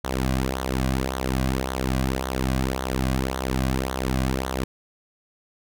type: tone with flanger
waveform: sawtooth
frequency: 65.2 Hz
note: C2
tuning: 5 cents flat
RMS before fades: -25 dBFS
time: 0.04-4.64 s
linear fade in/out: 5 ms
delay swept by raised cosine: 0.39 to 2.29 ms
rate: 1.8 Hz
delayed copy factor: -0.7
effects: none